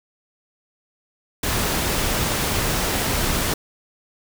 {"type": "noise", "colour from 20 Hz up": "pink", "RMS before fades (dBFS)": -22, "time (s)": [1.43, 3.54], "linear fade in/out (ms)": 5, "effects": []}